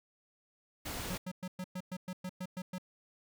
pink noise, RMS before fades -40 dBFS, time 0.85-1.18 s, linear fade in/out 10 ms
square tone bursts, 183.4 Hz, F#3, 15 cents flat, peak -38 dBFS, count 11, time 1.1-2.783 s, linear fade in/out 5 ms, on 53 ms, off 110 ms
effects none

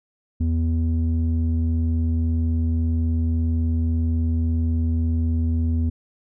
square tone with low-pass filter, 80.9 Hz, E2, 32 cents flat, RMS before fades -21 dBFS, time 0.4-5.9 s, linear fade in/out 10 ms, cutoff 190 Hz, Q 8.8, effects none

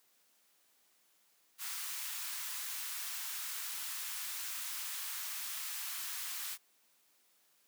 white high-pass noise, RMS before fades -41 dBFS, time 1.58-6.58 s, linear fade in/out 50 ms, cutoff 990 Hz, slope 24 dB/octave, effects white hiss -71 dBFS RMS until 7.67 s + high-pass 200 Hz 12 dB/octave

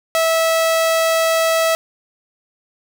sawtooth tone, 652 Hz, E5, 19 cents flat, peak -10 dBFS, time 0.15-1.75 s, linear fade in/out 0 ms, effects none

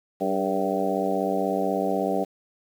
harmonic tone with a mistuned harmonic, 96.2 Hz, G2, 32 cents flat, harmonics 2 / 3 / 4 / 5 / 6 / 7 / 8, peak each -30 / -30 / -30 / -30 / -30 / -30 / -30 dBFS, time 0.2-2.25 s, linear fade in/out 20 ms, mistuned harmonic 4, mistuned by +52 cents, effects 8-bit

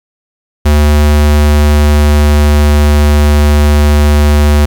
square tone with pitch glide, 74.3 to 73.79 Hz, D2 to D2, +21 to +9 cents, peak -5 dBFS, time 0.65-4.66 s, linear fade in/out 10 ms, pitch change -12 cents, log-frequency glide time 0.9-2.75 s, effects 7-bit

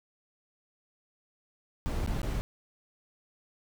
brown noise with dropouts, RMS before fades -31 dBFS, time 1.86-2.41 s, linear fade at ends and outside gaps 0 ms, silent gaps 2.062-2.074 / 2.216-2.231 s, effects none

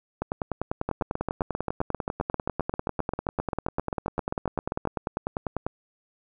two click trains, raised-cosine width 1 ms, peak -13 / -13 dBFS, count 56 / 31, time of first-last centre 0.22-5.666 / 0.89-4.853 s, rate 10.1 / 7.57 Hz, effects none

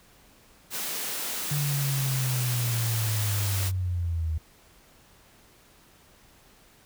white high-pass noise, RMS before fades -32 dBFS, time 0.7-3.72 s, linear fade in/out 50 ms, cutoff 140 Hz, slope 96 dB/octave
sine linear sweep, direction down, 146.83 to 77.78 Hz, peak -25 dBFS, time 1.51-4.38 s, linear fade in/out 5 ms
effects pink hiss -57 dBFS RMS until 6.85 s

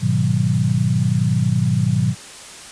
sine chord, G# minor seventh, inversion none, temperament equal, 103.83 / 123.47 / 155.56 / 185 Hz, G#2 / B2 / D#3 / F#3, 0 / 0 / 0 / 0 cents, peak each -22 / -18 / -21 / -21 dBFS, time 0-2.15 s, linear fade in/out 50 ms, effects white hiss -37 dBFS RMS until 2.71 s + resampled to 22050 Hz

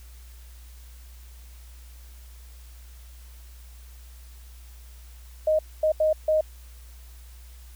sine tone bursts at uneven times, 622.3 Hz, D#5, in tune, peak -18 dBFS, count 4, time 5.47-5.59 / 5.83-5.92 / 6-6.13 / 6.28-6.41 s, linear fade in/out 5 ms, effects added 60 Hz sine -43 dBFS peak until 7.75 s + white hiss -55 dBFS RMS until 7.75 s

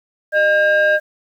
sine tone pair together, 611.1 / 1608 Hz, D#5 / G6, -31 / +44 cents, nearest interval octave + perfect fourth, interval 1675 cents, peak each -12 dBFS, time 0.32-1 s, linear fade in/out 50 ms, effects tanh soft clip ceiling -8 dBFS + 8-bit

